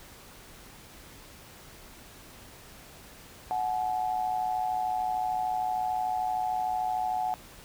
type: tone pair together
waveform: sine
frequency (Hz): 740 / 853.3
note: F#5 / G#5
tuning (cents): 0 / +47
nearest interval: major second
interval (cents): 247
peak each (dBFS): -28 / -32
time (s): 3.51-7.34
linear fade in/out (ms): 0
effects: pink hiss -50 dBFS RMS until 7.64 s